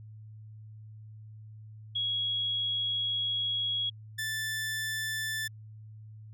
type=tone pair in turn; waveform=sine / sawtooth; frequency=3322 / 1759.8 Hz; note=G#7 / A6; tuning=0 / 0 cents; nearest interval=major seventh; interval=1100 cents; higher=first; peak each=-28 dBFS; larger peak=neither; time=1.95-3.9 / 4.18-5.48 s; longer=first; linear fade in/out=10 ms; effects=added 108 Hz sine -45 dBFS peak until 6.33 s